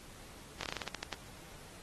slowing click train, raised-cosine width 0.2 ms, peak -19 dBFS, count 11, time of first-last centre 0.61-1.127 s, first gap 22 ms, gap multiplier 1.18, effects pink hiss -54 dBFS RMS until 1.82 s + AAC 32 kbps

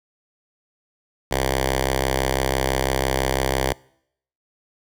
5% pulse tone with notch filter, 66 Hz, C2, 16 cents sharp, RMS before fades -22 dBFS, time 1.31-3.73 s, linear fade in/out 5 ms, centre 220 Hz, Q 0.99, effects noise-tail reverb RT60 0.7 s tail -25 dB re dry

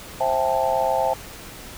sine chord, A minor seventh, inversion first, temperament just, 528 / 660 / 792 / 880 Hz, C5 / E5 / G5 / A5, +16 / +2 / +18 / 0 cents, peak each -24 dBFS, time 0.2-1.14 s, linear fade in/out 10 ms, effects pink hiss -39 dBFS RMS until 1.77 s

